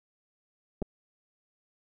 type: clicks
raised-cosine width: 2 ms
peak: -20 dBFS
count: 2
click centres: 0.819 / 0.824 s
effects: none